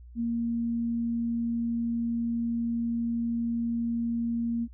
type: tone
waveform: sine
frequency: 233.1 Hz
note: A#3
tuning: in tune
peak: -26 dBFS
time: 0.15-4.68 s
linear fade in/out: 50 ms
effects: added 60 Hz sine -45 dBFS peak until 4.73 s